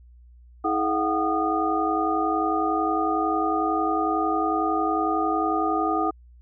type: tone cluster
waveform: sine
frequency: 321.8 / 424.1 / 703 / 754 / 1226 Hz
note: E4 / G#4 / F5 / F#5 / D#6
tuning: -42 / +36 / +11 / +32 / -26 cents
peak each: -26 / -30 / -31 / -26 / -26 dBFS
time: 0.64-6.11 s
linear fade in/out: 10 ms
effects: added 60 Hz sine -47 dBFS peak until 6.41 s